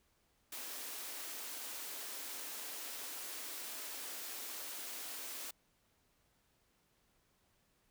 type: high-pass noise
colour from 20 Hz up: white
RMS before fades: -45 dBFS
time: 0.52-5.51 s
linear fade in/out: 5 ms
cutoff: 240 Hz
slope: 96 dB/octave
effects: pink hiss -75 dBFS RMS until 7.9 s